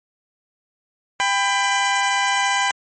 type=tone pair together; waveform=20% pulse; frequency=794 / 1000.4 Hz; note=G5 / B5; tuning=+22 / +22 cents; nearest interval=major third; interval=400 cents; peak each=-15 dBFS; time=1.2-2.71 s; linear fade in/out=0 ms; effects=MP3 32 kbps